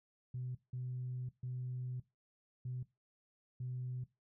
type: tone bursts at uneven times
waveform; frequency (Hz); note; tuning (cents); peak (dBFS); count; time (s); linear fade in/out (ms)
sine; 126; B2; +35; -38; 5; 0.34-0.55 / 0.73-1.29 / 1.43-2 / 2.65-2.83 / 3.6-4.04; 5
effects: noise-tail reverb RT60 0.2 s tail -17 dB re dry + tanh soft clip ceiling -34 dBFS